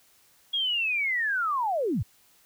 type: linear sweep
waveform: sine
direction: down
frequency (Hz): 3322 to 69.1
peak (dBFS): -24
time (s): 0.53-2.03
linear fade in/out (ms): 10
effects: white hiss -61 dBFS RMS until 2.45 s